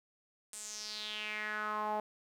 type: tone with band-pass filter sweep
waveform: sawtooth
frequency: 212.4 Hz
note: G#3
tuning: 39 cents sharp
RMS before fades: -39 dBFS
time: 0.53-2 s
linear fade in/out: 2 ms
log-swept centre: 8700 to 750 Hz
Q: 4.4
effects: 11-bit